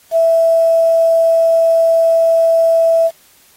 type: tone with quantisation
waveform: sine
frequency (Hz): 659.3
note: E5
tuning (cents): 0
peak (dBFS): -8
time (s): 0.11-3.11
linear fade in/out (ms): 50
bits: 6
effects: white hiss -49 dBFS RMS until 3.56 s + AAC 48 kbps